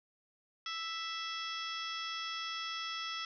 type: harmonic tone with a mistuned harmonic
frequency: 659.3 Hz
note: E5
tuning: in tune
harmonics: 2 / 3 / 4 / 5 / 6 / 7 / 8 / 9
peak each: -42 / -46 / -47 / -42 / -54 / -53 / -45 / -56 dBFS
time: 0.66-3.25 s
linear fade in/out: 2 ms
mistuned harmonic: 5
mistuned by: +20 cents
effects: none